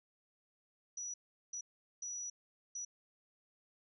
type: tone bursts at uneven times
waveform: sine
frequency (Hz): 5870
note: F#8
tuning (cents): -15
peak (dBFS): -40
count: 4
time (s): 0.97-1.14 / 1.53-1.61 / 2.02-2.3 / 2.75-2.85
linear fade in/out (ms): 5
effects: none